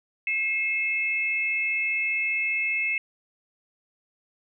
sine tone pair together, 2150 / 2615 Hz, C7 / E7, +47 / -15 cents, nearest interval minor third, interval 338 cents, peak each -26 dBFS, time 0.27-2.98 s, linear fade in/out 2 ms, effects none

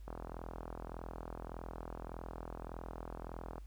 click train, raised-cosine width 1 ms, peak -30 dBFS, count 147, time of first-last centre 0.08-3.581 s, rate 41.7 Hz, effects added 50 Hz sine -47 dBFS peak until 3.66 s + pink hiss -70 dBFS RMS until 3.66 s

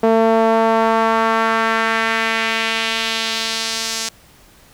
sawtooth tone with band-pass filter sweep, 224.7 Hz, A3, 37 cents sharp, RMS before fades -17 dBFS, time 0.03-4.09 s, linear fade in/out 5 ms, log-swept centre 550 to 6100 Hz, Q 1.5, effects pink hiss -48 dBFS RMS until 4.73 s

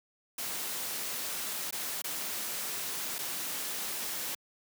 white noise with dropouts, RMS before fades -36 dBFS, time 0.38-4.35 s, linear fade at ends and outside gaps 5 ms, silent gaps 1.709-1.725 / 2.02-2.041 / 3.184-3.188 s, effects high-pass 150 Hz 12 dB/octave

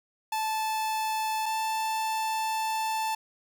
45% pulse tone pair in turn, 874 / 881.1 Hz, A5 / A5, -12 / +2 cents, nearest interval unison, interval 14 cents, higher second, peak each -27 dBFS, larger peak neither, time 0.32-1.46 / 1.46-3.15 s, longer second, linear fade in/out 5 ms, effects none

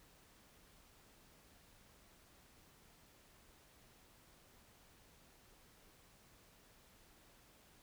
silence, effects pink hiss -66 dBFS RMS until 7.82 s

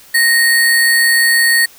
sine tone with sample-and-hold, 1863 Hz, A#6, 2 cents flat, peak -8 dBFS, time 0.14-1.66 s, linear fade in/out 10 ms, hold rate 6300 Hz, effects white hiss -42 dBFS RMS until 1.78 s

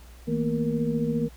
sine tone cluster, 158 / 225.6 / 240.1 / 469.2 Hz, D#3 / A3 / B3 / A#4, +27 / +44 / -49 / +11 cents, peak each -29 / -28 / -28 / -30 dBFS, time 0.27-1.29 s, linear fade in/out 20 ms, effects added 60 Hz sine -45 dBFS peak until 1.36 s + pink hiss -54 dBFS RMS until 1.36 s

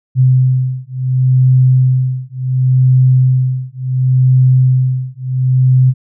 sine beating tone pair, 128.5 / 129.2 Hz, C3 / C3, -31 / -21 cents, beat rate 0.7 Hz, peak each -11 dBFS, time 0.15-5.94 s, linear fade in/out 50 ms, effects none

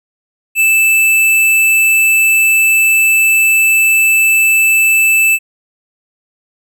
square tone, 2637 Hz, E7, in tune, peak -8 dBFS, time 0.55-5.39 s, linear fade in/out 50 ms, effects none

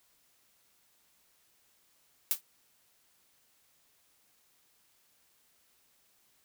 blue noise with exponential decay, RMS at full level -24 dBFS, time 2.31-2.41 s, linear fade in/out 0 ms, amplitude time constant 21 ms, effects white hiss -69 dBFS RMS until 6.44 s

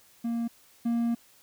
triangle tone pair in turn, 233.1 / 234.1 Hz, A#3 / A#3, 0 / +8 cents, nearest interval unison, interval 8 cents, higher second, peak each -25 / -22 dBFS, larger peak second, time 0.24-0.48 / 0.85-1.15 s, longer second, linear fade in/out 10 ms, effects white hiss -59 dBFS RMS until 1.42 s

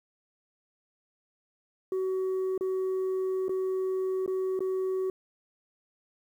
sine tone with dropouts, 376.5 Hz, F#4, 30 cents sharp, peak -24 dBFS, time 1.92-5.1 s, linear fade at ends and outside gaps 2 ms, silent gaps 2.578-2.609 / 3.483-3.493 / 4.262-4.277 / 4.592-4.605 s, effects tanh soft clip ceiling -26 dBFS + 10-bit

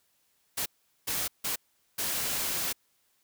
white noise bursts at uneven times, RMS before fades -31 dBFS, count 4, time 0.57-0.66 / 1.07-1.28 / 1.44-1.56 / 1.98-2.73 s, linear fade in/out 10 ms, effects white hiss -71 dBFS RMS until 3.23 s

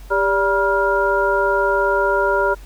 sine tone cluster, 397.9 / 579 / 964 / 1403 Hz, G4 / D5 / B5 / F6, +26 / -25 / -42 / +8 cents, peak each -20 dBFS, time 0.1-2.55 s, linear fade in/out 20 ms, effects added 47 Hz sine -35 dBFS peak until 2.65 s + pink hiss -48 dBFS RMS until 2.65 s

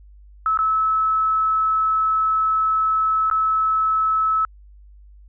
sine tone with dropouts, 1300 Hz, E6, 24 cents flat, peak -16 dBFS, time 0.46-4.45 s, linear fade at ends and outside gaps 1 ms, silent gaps 0.574-0.589 / 3.3-3.312 s, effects added 50 Hz sine -43 dBFS peak until 5.28 s

